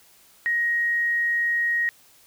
sine tone, 1882 Hz, A#6, 16 cents sharp, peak -20 dBFS, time 0.46-1.89 s, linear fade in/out 0 ms, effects white hiss -55 dBFS RMS until 2.26 s

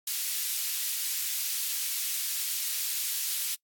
white high-pass noise, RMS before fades -31 dBFS, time 0.07-3.55 s, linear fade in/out 5 ms, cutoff 2800 Hz, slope 12 dB/octave, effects noise-tail reverb RT60 0.1 s tail -23 dB re dry + AAC 64 kbps

